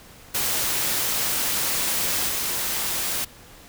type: noise with level steps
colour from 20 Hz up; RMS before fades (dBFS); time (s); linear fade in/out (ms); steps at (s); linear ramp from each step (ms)
white; -24 / -26; 0.34-3.25; 10; 2.28; 10
effects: pink hiss -47 dBFS RMS until 3.68 s